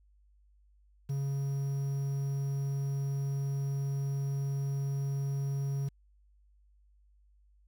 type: tone with quantisation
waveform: triangle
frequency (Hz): 138.59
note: C#3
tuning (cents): 0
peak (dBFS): -28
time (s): 1.09-5.89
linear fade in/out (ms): 10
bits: 9
effects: added 50 Hz sine -61 dBFS peak until 7.67 s